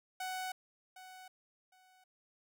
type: tone with echo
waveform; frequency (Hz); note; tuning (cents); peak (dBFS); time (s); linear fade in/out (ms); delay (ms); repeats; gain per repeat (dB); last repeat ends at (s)
sawtooth; 745; F#5; +12; -34; 0.2-0.52; 5; 760; 2; -13; 2.04
effects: none